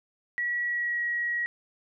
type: tone with pitch glide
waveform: sine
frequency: 1928 to 1907 Hz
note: B6 to A#6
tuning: -42 to +39 cents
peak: -26 dBFS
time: 0.38-1.46 s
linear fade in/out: 0 ms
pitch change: -19 cents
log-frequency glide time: 0.64-1.02 s
effects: none